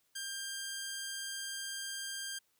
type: tone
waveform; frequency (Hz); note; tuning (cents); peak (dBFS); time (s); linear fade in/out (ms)
10% pulse; 1594; G6; +28; -30; 0.15-2.39; 10
effects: white hiss -75 dBFS RMS until 2.59 s